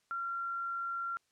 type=tone; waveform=sine; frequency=1374 Hz; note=F6; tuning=29 cents flat; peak=-34 dBFS; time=0.11-1.17 s; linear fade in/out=0 ms; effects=white hiss -75 dBFS RMS until 1.31 s + low-pass 8000 Hz 12 dB/octave